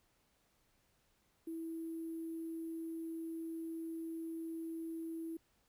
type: tone with sample-and-hold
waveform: sine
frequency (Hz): 327.1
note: E4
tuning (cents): -13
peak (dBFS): -40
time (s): 1.47-5.37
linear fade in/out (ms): 5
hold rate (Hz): 11025
effects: pink hiss -75 dBFS RMS until 5.68 s